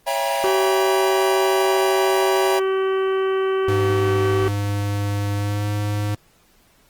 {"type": "chord", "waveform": "square", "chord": "C# diminished seventh", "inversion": "none", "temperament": "just", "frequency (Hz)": [554.4, 665.2, 798.3, 957.9], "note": ["C#5", "E5", "G5", "Bb5"], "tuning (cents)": [0, 16, 31, 47], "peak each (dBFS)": -26, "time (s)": [0.06, 2.6], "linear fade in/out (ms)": 20}
{"type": "harmonic tone", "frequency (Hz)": 382.7, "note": "G4", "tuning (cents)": -42, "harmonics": [1, 2, 3, 4, 5, 6, 7, 8], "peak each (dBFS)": [-18, -36, -28, -34, -38, -42, -42, -39], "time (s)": [0.44, 4.48], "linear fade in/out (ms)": 0}
{"type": "tone with pitch glide", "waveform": "square", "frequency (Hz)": [101.7, 103.66], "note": ["G#2", "G#2"], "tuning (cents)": [-36, -3], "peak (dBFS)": -21, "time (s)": [3.68, 6.15], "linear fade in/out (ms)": 5, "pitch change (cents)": 33, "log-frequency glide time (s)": [5.36, 5.68]}
{"effects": ["pink hiss -57 dBFS RMS until 6.89 s", "Opus 24 kbps"]}